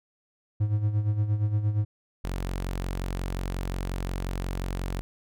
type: tone with tremolo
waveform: triangle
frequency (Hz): 105.1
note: G#2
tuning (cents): +21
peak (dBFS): -18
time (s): 0.6-1.85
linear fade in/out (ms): 10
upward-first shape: sine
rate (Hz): 8.6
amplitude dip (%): 65
type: tone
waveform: sawtooth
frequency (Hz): 45.61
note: F#1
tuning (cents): -24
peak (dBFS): -25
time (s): 2.24-5.01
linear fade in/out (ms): 0
effects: none